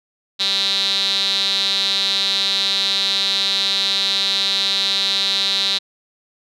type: tone with band-pass filter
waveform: sawtooth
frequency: 196 Hz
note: G3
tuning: in tune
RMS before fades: -19 dBFS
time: 0.39-5.79 s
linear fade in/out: 20 ms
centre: 3900 Hz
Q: 9.5
effects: none